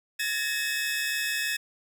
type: tone cluster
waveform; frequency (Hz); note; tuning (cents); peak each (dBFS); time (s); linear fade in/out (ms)
sawtooth; 1692 / 1835 / 2571; G#6 / A#6 / E7; +32 / -28 / -44; -28; 0.19-1.57; 10
effects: none